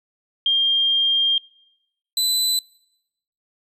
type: tone pair in turn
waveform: sine / sawtooth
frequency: 3204 / 4008 Hz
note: G7 / B7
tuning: +37 / +25 cents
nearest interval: major third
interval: 388 cents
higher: second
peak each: -15 dBFS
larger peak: neither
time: 0.46-1.38 / 2.17-2.59 s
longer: first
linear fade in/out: 2 ms
effects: noise-tail reverb RT60 0.9 s tail -25 dB re dry + resampled to 32000 Hz

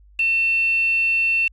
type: tone with quantisation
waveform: sine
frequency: 2700 Hz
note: E7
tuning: 41 cents sharp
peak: -16 dBFS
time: 0.19-1.48 s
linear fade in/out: 5 ms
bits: 6
effects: added 50 Hz sine -47 dBFS peak until 1.52 s + low-pass 7000 Hz 12 dB/octave

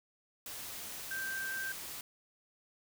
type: tone in noise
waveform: sine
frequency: 1568 Hz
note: G6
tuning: in tune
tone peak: -36 dBFS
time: 1.11-1.72 s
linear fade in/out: 2 ms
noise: white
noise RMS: -44 dBFS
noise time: 0.46-2.01 s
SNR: +5 dB
effects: none

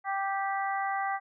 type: harmonic tone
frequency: 392 Hz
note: G4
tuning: in tune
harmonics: 2 / 3 / 4 / 5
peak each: -30 / -35 / -38 / -37 dBFS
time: 0.04-1.2 s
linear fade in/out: 50 ms
effects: none

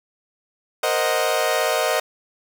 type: chord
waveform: sawtooth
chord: C half-diminished seventh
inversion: third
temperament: equal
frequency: 466.2 / 523.3 / 622.3 / 740 Hz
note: Bb4 / C5 / Eb5 / Gb5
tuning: 0 / 0 / 0 / 0 cents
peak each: -22 / -21 / -18 / -22 dBFS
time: 0.83-2 s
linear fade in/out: 5 ms
effects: none

